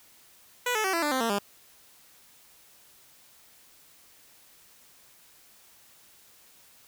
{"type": "tone with pitch steps", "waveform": "10% pulse", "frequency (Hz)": [491.6, 432.9, 381.3, 335.8, 295.7, 260.4, 229.3, 202], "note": ["B4", "A4", "G4", "E4", "D4", "C4", "A#3", "G#3"], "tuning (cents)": [-8, -28, -48, 32, 12, -8, -28, -48], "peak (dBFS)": -17, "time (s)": [0.66, 1.388], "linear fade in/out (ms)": 5, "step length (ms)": 91, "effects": ["white hiss -57 dBFS RMS until 6.87 s"]}